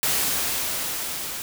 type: noise with level ramp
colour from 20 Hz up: white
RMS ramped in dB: -22 to -32 dBFS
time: 0.03-1.42 s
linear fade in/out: 0 ms
effects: none